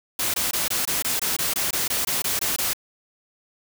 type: noise bursts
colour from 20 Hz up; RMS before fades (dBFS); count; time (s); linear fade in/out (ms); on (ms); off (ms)
white; -24; 15; 0.19-2.734; 5; 150; 21
effects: none